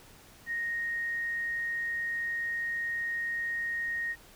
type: tone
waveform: sine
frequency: 1864.7 Hz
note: A#6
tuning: in tune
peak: -30 dBFS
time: 0.46-4.16 s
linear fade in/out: 50 ms
effects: pink hiss -55 dBFS RMS until 4.35 s